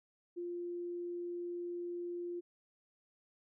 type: tone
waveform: sine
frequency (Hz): 349.2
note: F4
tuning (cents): 0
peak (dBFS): -38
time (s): 0.36-2.41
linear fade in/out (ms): 20
effects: none